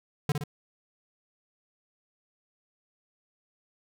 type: tone with echo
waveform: square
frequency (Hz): 146.83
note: D3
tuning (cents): 0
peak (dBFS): -23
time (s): 0.29-0.32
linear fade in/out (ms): 2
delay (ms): 59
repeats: 2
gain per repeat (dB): -5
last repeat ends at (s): 0.438
effects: none